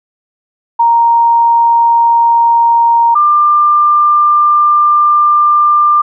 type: tone pair in turn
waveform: sine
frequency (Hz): 932.3 / 1192.7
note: A#5 / D6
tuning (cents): 0 / +26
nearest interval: major third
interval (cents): 426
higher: second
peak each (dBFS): -5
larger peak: neither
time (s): 0.79-3.15 / 3.15-6.02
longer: second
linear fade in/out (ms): 10
effects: none